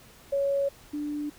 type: tone pair in turn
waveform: sine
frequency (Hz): 557 / 295.1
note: C#5 / D4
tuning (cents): +8 / +8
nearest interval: major seventh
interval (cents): 1100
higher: first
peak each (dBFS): -23 / -29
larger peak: first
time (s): 0.32-0.69 / 0.93-1.3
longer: neither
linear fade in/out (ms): 10
effects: pink hiss -53 dBFS RMS until 1.38 s